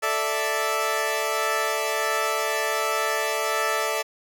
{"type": "chord", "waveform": "15% pulse", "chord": "A suspended fourth", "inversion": "none", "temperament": "equal", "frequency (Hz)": [440, 587.3, 659.3], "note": ["A4", "D5", "E5"], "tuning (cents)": [0, 0, 0], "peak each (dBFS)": -21, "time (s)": [0.02, 4.03], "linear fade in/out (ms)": 20, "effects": []}